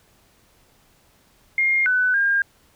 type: tone with pitch steps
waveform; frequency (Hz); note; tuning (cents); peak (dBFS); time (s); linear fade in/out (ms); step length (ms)
sine; 2127 / 1499 / 1610; C7 / F#6 / G6; +28 / +22 / +46; -16; 1.58-2.42; 2; 280
effects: pink hiss -58 dBFS RMS until 2.75 s